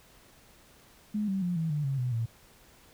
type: tone with pitch steps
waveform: sine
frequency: 210.4 / 192.94 / 176.92 / 162.24 / 148.78 / 136.43 / 125.1 / 114.72 Hz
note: G#3 / G3 / F3 / E3 / D3 / C#3 / B2 / A#2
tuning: +23 / -27 / +23 / -27 / +23 / -27 / +23 / -27 cents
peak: -27 dBFS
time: 1.14-2.26 s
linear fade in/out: 10 ms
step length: 140 ms
effects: pink hiss -58 dBFS RMS until 2.93 s